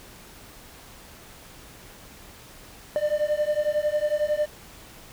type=beating tone pair; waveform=triangle; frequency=594 / 605 Hz; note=D5 / D#5; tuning=+20 / -49 cents; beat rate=11 Hz; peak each=-23 dBFS; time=2.96-4.46 s; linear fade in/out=0 ms; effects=pink hiss -47 dBFS RMS until 5.12 s